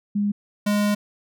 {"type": "tone pair in turn", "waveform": ["sine", "square"], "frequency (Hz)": [204.6, 206.7], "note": ["G#3", "G#3"], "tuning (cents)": [-26, -8], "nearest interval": "unison", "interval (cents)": 18, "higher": "second", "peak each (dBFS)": -19, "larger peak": "neither", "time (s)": [[0.15, 0.32], [0.66, 0.95]], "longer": "second", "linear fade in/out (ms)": 10, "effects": []}